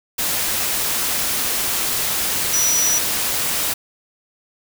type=tone in noise; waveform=sine; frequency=5870 Hz; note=F#8; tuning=15 cents flat; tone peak=-16 dBFS; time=2.53-2.99 s; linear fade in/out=10 ms; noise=white; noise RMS=-21 dBFS; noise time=0.18-3.74 s; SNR=+2 dB; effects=none